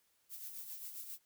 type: noise with tremolo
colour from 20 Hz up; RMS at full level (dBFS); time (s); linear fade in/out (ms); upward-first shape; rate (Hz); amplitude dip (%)
violet; -45; 0.29-1.19; 50; sine; 7.5; 50
effects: white hiss -75 dBFS RMS until 1.25 s